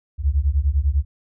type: beating tone pair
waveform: sine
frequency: 65.9 / 75.9 Hz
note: C2 / D#2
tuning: +13 / -42 cents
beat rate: 10 Hz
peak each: -19 dBFS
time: 0.18-1.05 s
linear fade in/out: 50 ms
effects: none

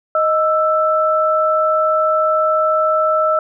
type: tone pair together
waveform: sine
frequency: 624.4 / 1323 Hz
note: D#5 / E6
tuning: +6 / +6 cents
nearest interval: octave + minor second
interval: 1300 cents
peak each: -15 dBFS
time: 0.15-3.39 s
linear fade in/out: 2 ms
effects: none

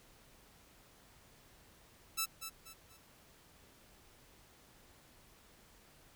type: tone with echo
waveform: 5% pulse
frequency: 1318.5 Hz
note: E6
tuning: in tune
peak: -21 dBFS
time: 2.17-2.26 s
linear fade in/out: 20 ms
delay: 240 ms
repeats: 3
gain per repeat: -9 dB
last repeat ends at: 2.98 s
effects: pink hiss -63 dBFS RMS until 6.15 s

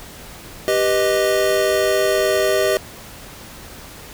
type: chord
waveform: square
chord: G augmented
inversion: none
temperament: equal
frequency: 392 / 493.9 / 622.3 Hz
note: G4 / B4 / D#5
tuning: 0 / 0 / 0 cents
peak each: -20 / -23 / -19 dBFS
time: 0.68-2.77 s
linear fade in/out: 0 ms
effects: pink hiss -38 dBFS RMS until 4.13 s

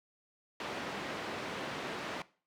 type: band-pass noise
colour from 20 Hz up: pink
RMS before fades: -40 dBFS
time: 0.6-2.22 s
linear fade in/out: 2 ms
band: 230 to 3200 Hz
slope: 12 dB/octave
effects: noise-tail reverb RT60 0.4 s tail -19 dB re dry

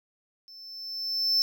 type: tone with level ramp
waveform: triangle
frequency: 5300 Hz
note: E8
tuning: 9 cents sharp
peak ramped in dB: -45 to -18 dBFS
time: 0.48-1.42 s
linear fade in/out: 0 ms
effects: none

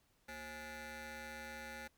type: ring-modulated tone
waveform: 15% pulse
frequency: 302.4 Hz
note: D#4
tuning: 49 cents flat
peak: -37 dBFS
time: 0.28-1.88 s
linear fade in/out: 10 ms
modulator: 1140 Hz
effects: pink hiss -75 dBFS RMS until 1.97 s

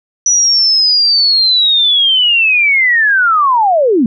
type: linear sweep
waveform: sine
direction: down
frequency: 5920 to 207.7 Hz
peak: -7 dBFS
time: 0.26-4.06 s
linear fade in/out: 2 ms
effects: none

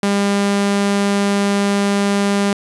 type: tone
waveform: sawtooth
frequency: 200.8 Hz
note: G3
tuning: 42 cents sharp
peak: -10 dBFS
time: 0.03-2.53 s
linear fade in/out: 2 ms
effects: resampled to 24000 Hz

